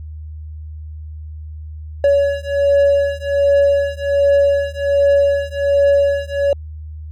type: beating tone pair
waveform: triangle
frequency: 563 / 564.3 Hz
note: C#5 / C#5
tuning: +27 / +31 cents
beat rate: 1.3 Hz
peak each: -13 dBFS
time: 2.04-6.53 s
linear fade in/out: 2 ms
effects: added 77 Hz sine -28 dBFS peak until 7.11 s